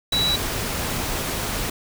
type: tone in noise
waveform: sine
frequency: 3918 Hz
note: B7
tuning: 15 cents flat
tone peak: -19 dBFS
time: 0.12-0.36 s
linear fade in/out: 5 ms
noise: pink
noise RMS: -26 dBFS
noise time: 0.12-1.7 s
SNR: +4 dB
effects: none